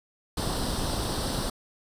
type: noise with comb filter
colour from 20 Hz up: pink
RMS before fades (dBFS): -29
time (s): 0.37-1.5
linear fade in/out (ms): 5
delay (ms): 0.22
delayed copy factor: +0.7
effects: low-pass 11000 Hz 12 dB/octave